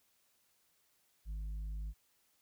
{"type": "tone with tanh clipping", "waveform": "triangle", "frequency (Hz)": 51.9, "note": "G#1", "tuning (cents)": 0, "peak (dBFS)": -39, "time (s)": [1.25, 1.94], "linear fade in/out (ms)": 50, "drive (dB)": 9, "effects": ["white hiss -74 dBFS RMS until 2.41 s"]}